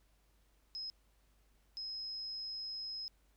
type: tone bursts at uneven times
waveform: sine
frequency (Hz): 5120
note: D#8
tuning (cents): +49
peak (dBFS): -40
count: 2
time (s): 0.75-0.9 / 1.77-3.08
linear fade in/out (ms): 0
effects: added 50 Hz sine -69 dBFS peak until 3.36 s + pink hiss -75 dBFS RMS until 3.36 s